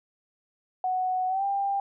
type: tone with pitch glide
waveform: sine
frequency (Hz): 741 to 794.2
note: F#5 to G5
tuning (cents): +2 to +22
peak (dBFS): -24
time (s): 0.84-1.8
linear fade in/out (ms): 2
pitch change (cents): +120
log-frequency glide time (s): 1.28-1.44
effects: none

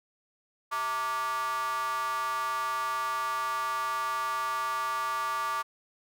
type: tone with high-pass filter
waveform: square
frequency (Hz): 129.7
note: C3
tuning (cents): -15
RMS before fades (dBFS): -31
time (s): 0.71-5.63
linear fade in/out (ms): 20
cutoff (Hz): 1100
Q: 8.7
effects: none

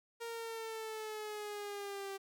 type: linear sweep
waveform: sawtooth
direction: down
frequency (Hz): 466.2 to 389.4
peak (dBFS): -37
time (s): 0.2-2.18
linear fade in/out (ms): 20
effects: none

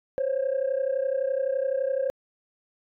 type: tone pair together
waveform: sine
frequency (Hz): 520 / 551.8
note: C5 / C#5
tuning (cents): -11 / -8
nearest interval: minor second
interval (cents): 103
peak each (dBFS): -25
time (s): 0.18-2.1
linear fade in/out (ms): 0
effects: tanh soft clip ceiling -19 dBFS

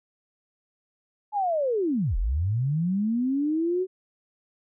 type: linear two-way sweep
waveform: sine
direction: down then up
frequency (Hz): 860 to 35.96 to 379.7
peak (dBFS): -22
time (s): 1.32-3.87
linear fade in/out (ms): 50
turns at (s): 2.17
effects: none

